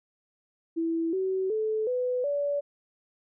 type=tone with pitch steps; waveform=sine; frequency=329.6 / 378.6 / 434.9 / 499.6 / 573.9 Hz; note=E4 / F#4 / A4 / B4 / D5; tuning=0 / +40 / -20 / +20 / -40 cents; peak=-25 dBFS; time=0.76-2.61 s; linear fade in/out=20 ms; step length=370 ms; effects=none